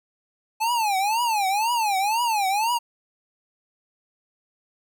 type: tone with vibrato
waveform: square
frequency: 856 Hz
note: A5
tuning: 48 cents flat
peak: -21 dBFS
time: 0.6-2.79 s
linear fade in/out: 20 ms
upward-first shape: triangle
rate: 2 Hz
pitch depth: 240 cents each way
effects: none